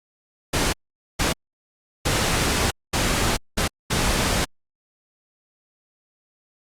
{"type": "noise bursts at uneven times", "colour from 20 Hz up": "pink", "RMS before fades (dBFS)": -21, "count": 6, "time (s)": [[0.53, 0.73], [1.19, 1.33], [2.05, 2.71], [2.93, 3.37], [3.57, 3.68], [3.9, 4.45]], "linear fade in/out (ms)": 10, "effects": ["low-pass 10000 Hz 12 dB/octave", "Opus 48 kbps"]}